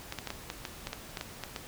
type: clicks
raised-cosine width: 0.2 ms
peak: -18 dBFS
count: 12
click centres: 0.124 / 0.187 / 0.273 / 0.304 / 0.501 / 0.652 / 0.871 / 0.931 / 1.172 / 1.211 / 1.437 / 1.562 s
effects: pink hiss -47 dBFS RMS until 1.67 s